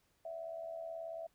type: tone with amplitude modulation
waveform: sine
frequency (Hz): 659.3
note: E5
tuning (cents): 0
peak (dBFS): -38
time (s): 0.25-1.27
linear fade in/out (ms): 5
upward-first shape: sine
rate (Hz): 78.5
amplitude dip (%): 65
effects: pink hiss -75 dBFS RMS until 1.34 s